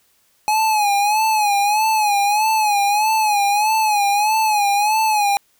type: tone with vibrato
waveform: square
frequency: 841 Hz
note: G#5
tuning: 22 cents sharp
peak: -15 dBFS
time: 0.48-5.37 s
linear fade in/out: 0 ms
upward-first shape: sine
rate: 1.6 Hz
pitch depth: 80 cents each way
effects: white hiss -60 dBFS RMS until 5.59 s